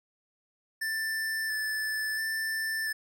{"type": "tone with vibrato", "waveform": "square", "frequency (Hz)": 1760, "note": "A6", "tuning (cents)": 0, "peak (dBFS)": -30, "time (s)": [0.81, 2.93], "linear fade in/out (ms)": 10, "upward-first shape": "square", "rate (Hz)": 0.73, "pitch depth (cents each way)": 13, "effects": []}